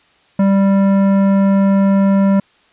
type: tone with tanh clipping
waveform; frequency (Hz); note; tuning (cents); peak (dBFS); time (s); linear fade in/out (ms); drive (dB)
sine; 196.2; G3; +2; -11; 0.39-2.4; 5; 14
effects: white hiss -53 dBFS RMS until 2.72 s + resampled to 8000 Hz